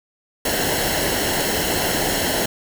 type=noise with comb filter; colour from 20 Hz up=pink; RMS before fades=-21 dBFS; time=0.45-2.46 s; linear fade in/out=5 ms; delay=0.83 ms; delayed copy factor=-0.65; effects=none